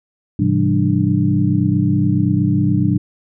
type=tone cluster; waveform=sine; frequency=104.7 / 132.3 / 169.2 / 198.4 / 296.9 Hz; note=G#2 / C3 / E3 / G3 / D4; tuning=+15 / +20 / +45 / +21 / +19 cents; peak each=-19 dBFS; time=0.39-2.98 s; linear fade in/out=5 ms; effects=none